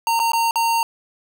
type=tone with dropouts; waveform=square; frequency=920 Hz; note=A#5; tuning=23 cents flat; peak=-17 dBFS; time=0.07-0.83 s; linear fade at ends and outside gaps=1 ms; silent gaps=0.193-0.199 / 0.319-0.333 / 0.51-0.557 s; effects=none